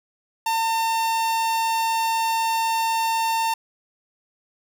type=tone; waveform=45% pulse; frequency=904 Hz; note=A5; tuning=47 cents sharp; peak=-20 dBFS; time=0.46-3.54 s; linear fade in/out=5 ms; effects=none